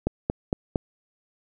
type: click train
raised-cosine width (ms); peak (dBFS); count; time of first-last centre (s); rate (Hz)
2; -9; 4; 0.07-0.758; 4.36
effects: none